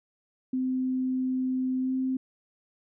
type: tone with pitch glide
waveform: sine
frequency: 257.8 to 260.6 Hz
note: C4 to C4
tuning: -26 to -7 cents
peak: -25 dBFS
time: 0.53-2.17 s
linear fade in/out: 5 ms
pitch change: +19 cents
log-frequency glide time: 1.8-1.93 s
effects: none